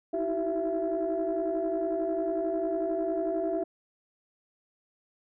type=tone cluster; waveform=sine; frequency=316.6 / 327.7 / 381.2 / 667 Hz; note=D#4 / E4 / G4 / E5; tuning=+30 / -10 / -48 / +20 cents; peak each=-35 / -33 / -31 / -29 dBFS; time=0.13-3.64 s; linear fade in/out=10 ms; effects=tanh soft clip ceiling -20 dBFS